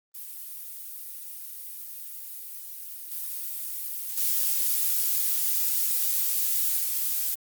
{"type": "noise with level steps", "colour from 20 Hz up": "violet", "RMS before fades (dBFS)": [-39, -33, -25, -27], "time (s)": [0.14, 7.35], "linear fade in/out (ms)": 10, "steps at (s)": [3.11, 4.17, 6.78], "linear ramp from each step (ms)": 10, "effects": ["Opus 32 kbps"]}